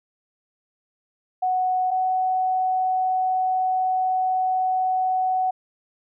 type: tone pair in turn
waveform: sine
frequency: 740 / 746 Hz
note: F#5 / F#5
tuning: 0 / +14 cents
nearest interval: unison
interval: 14 cents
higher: second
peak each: -19 dBFS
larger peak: neither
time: 1.42-1.91 / 1.91-5.51 s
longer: second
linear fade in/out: 10 ms
effects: none